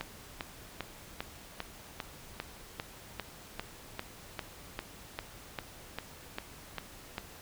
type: click train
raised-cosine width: 0.3 ms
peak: -19 dBFS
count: 19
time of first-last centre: 0.01-7.181 s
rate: 2.51 Hz
effects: pink hiss -51 dBFS RMS until 7.41 s